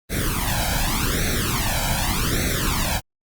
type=noise with flanger; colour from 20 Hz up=pink; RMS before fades=-22 dBFS; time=0.09-3.01 s; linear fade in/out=50 ms; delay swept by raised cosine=0.49 to 1.3 ms; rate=0.85 Hz; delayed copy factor=+0.95; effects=Opus 32 kbps